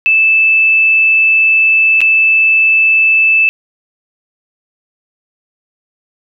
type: tone with dropouts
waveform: sine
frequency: 2631 Hz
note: E7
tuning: 4 cents flat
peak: -6 dBFS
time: 0.06-3.49 s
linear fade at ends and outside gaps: 0 ms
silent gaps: 2.006-2.015 s
effects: none